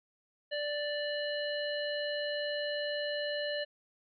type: harmonic tone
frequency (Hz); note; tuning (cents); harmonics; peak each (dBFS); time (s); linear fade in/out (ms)
587.3; D5; 0; 1 / 3 / 5 / 7; -34 / -39 / -41 / -42; 0.51-3.65; 20
effects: none